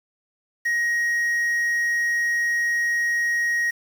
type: tone with quantisation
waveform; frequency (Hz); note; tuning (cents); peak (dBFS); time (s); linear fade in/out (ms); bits
triangle; 1884; A#6; +18; -18; 0.65-3.71; 10; 7
effects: none